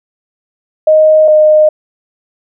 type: tone pair in turn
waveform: sine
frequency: 622.3 / 614.4 Hz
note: D#5 / D#5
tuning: 0 / -22 cents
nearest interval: unison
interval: 22 cents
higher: first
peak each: -3 dBFS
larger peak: neither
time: 0.87-1.28 / 1.28-1.69 s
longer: neither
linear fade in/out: 5 ms
effects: none